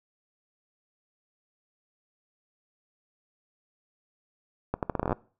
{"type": "accelerating click train", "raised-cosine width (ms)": 1, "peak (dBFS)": -13, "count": 12, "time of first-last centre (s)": [4.74, 5.128], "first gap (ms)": 88, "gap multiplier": 0.79, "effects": ["noise-tail reverb RT60 0.4 s tail -22 dB re dry"]}